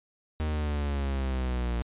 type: linear sweep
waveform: 45% pulse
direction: down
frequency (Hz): 78.2 to 58.1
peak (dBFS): -27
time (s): 0.4-1.82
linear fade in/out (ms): 0
effects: resampled to 8000 Hz